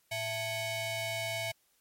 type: ring-modulated tone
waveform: sawtooth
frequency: 776 Hz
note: G5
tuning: 18 cents flat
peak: -26 dBFS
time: 0.11-1.52 s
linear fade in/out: 10 ms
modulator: 1440 Hz
effects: white hiss -71 dBFS RMS until 1.8 s + MP3 64 kbps